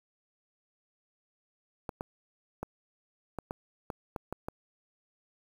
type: clicks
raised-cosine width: 1 ms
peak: -21 dBFS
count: 9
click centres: 1.892 / 2.009 / 2.63 / 3.387 / 3.509 / 3.902 / 4.162 / 4.326 / 4.485 s
effects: 8-bit